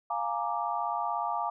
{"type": "chord", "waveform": "sine", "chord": "Bb dominant seventh", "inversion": "second", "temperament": "equal with one note detuned", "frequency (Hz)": [698.5, 835.9, 932.3, 1174.7], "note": ["F5", "Ab5", "Bb5", "D6"], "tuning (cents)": [0, 11, 0, 0], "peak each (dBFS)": -34, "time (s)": [0.1, 1.5], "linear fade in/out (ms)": 5, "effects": []}